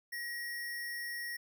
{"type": "tone with sample-and-hold", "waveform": "sine", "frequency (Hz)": 1900, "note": "A#6", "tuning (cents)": 33, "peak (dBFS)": -37, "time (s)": [0.12, 1.37], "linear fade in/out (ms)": 10, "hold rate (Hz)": 7350, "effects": []}